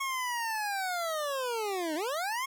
25% pulse linear two-way sweep, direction down then up, 1099 to 296.7 to 1099 Hz, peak -27 dBFS, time 0-2.46 s, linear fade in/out 10 ms, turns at 1.95 s, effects none

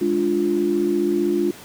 sine chord, D diminished, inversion second, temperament equal, 207.7 / 293.7 / 349.2 Hz, Ab3 / D4 / F4, 0 / 0 / 0 cents, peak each -25 / -23 / -19 dBFS, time 0.01-1.51 s, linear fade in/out 5 ms, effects pink hiss -41 dBFS RMS until 1.64 s + high-pass 100 Hz 12 dB/octave

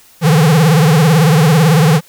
square tone with vibrato, 157 Hz, D#3, 16 cents sharp, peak -7 dBFS, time 0.21-2.01 s, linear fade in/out 50 ms, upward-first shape triangle, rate 18 Hz, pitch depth 210 cents each way, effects white hiss -45 dBFS RMS until 2.08 s

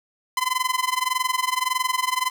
sawtooth tone with amplitude modulation, 1020 Hz, C6, 44 cents flat, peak -14 dBFS, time 0.37-2.3 s, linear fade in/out 2 ms, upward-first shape sine, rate 21.7 Hz, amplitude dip 90%, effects none

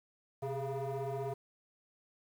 sine tone with frequency modulation, 144.4 Hz, D3, 29 cents flat, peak -32 dBFS, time 0.42-1.34 s, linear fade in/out 10 ms, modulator 273 Hz, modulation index 2.4, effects tanh soft clip ceiling -34 dBFS + 10-bit

